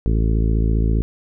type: harmonic tone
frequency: 55 Hz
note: A1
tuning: in tune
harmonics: 1 / 2 / 3 / 4 / 5 / 6 / 7 / 8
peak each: -16 / -22 / -26 / -28 / -30 / -32 / -33 / -34 dBFS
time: 0.06-1.02 s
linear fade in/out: 0 ms
effects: none

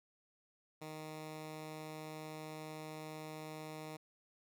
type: tone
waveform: 10% pulse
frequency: 155.56 Hz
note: D#3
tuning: in tune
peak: -37 dBFS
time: 0.81-3.97 s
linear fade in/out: 10 ms
effects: none

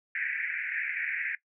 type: band-pass noise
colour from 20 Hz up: pink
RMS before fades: -33 dBFS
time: 0.15-1.35 s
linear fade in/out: 2 ms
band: 1600 to 2400 Hz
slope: 96 dB/octave
effects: noise-tail reverb RT60 0.1 s tail -18 dB re dry

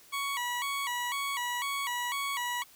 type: tone with vibrato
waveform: 20% pulse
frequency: 1041 Hz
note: C6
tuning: 9 cents flat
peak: -26 dBFS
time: 0.12-2.64 s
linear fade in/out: 20 ms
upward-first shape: square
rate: 2 Hz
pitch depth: 120 cents each way
effects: white hiss -57 dBFS RMS until 2.75 s

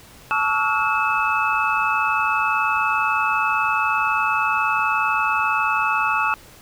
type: tone cluster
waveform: sine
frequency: 872 / 1128 / 1306 / 1426 / 2607 Hz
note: A5 / C#6 / E6 / F6 / E7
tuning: -16 / +30 / -17 / +36 / -20 cents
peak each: -24 dBFS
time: 0.31-6.34 s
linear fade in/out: 0 ms
effects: pink hiss -46 dBFS RMS until 6.61 s

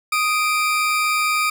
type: tone pair together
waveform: 40% pulse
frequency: 1244.5 / 2349 Hz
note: D#6 / D7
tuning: 0 / 0 cents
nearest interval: major seventh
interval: 1100 cents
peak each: -19 / -20 dBFS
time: 0.12-1.5 s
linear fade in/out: 5 ms
effects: none

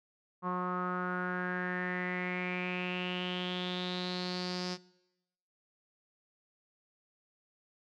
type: tone with low-pass filter sweep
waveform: sawtooth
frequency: 180.7 Hz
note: F#3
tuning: 41 cents flat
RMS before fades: -35 dBFS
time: 0.42-4.78 s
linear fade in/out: 50 ms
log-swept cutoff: 1100 to 5200 Hz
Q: 7.1
effects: noise-tail reverb RT60 0.9 s tail -21 dB re dry

